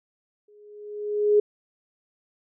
sine tone with exponential growth, 416.8 Hz, G#4, 6 cents sharp, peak -13 dBFS, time 0.48-1.4 s, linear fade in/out 5 ms, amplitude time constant 200 ms, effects none

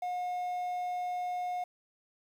triangle tone with quantisation, 720 Hz, F#5, 47 cents flat, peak -30 dBFS, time 0.02-1.64 s, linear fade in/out 5 ms, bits 10, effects none

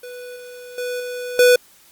square tone with level steps, 493.9 Hz, B4, in tune, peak -33 / -36 / -24 / -27 / -10 dBFS, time 0.03-1.56 s, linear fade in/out 5 ms, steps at 0.36 / 0.78 / 1 / 1.39 s, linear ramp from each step 2 ms, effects white hiss -51 dBFS RMS until 1.91 s + Opus 32 kbps

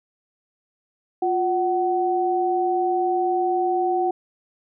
sine tone pair together, 354 / 750 Hz, F4 / F#5, +23 / +23 cents, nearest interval octave + minor second, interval 1300 cents, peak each -22 / -21 dBFS, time 1.22-4.11 s, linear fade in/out 5 ms, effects none

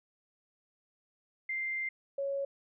sine tone pair in turn, 2093 / 554.4 Hz, C7 / C#5, 0 / 0 cents, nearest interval octave + major seventh, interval 2300 cents, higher first, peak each -32 / -31 dBFS, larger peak second, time 1.49-1.89 / 2.18-2.45 s, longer first, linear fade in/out 5 ms, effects none

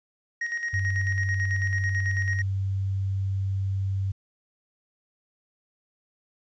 triangle tone with tremolo, 1878 Hz, A#6, 12 cents sharp, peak -24 dBFS, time 0.41-2.42 s, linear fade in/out 5 ms, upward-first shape square, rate 9.1 Hz, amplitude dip 55%
sine tone, 96.8 Hz, G2, 21 cents flat, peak -24 dBFS, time 0.73-4.12 s, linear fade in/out 10 ms
effects resampled to 16000 Hz + 10-bit

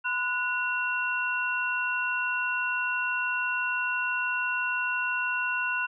sine tone cluster, 1011 / 1465 / 2733 Hz, B5 / F#6 / F7, +40 / -18 / -38 cents, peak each -33 / -28 / -31 dBFS, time 0.04-5.87 s, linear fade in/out 20 ms, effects none

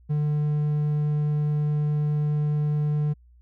triangle tone, 149.2 Hz, D3, 28 cents sharp, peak -19 dBFS, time 0.09-3.14 s, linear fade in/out 20 ms, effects added 60 Hz sine -51 dBFS peak until 3.41 s

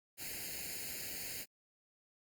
white noise with comb filter, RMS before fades -43 dBFS, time 0.17-1.46 s, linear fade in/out 50 ms, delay 0.43 ms, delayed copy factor +0.9, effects Opus 48 kbps

